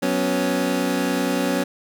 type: chord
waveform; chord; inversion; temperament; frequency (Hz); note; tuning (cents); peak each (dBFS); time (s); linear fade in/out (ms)
25% pulse; F# suspended fourth; none; equal; 185 / 246.9 / 277.2; F#3 / B3 / C#4; 0 / 0 / 0; -22 / -21 / -19; 0.02-1.64; 10
effects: none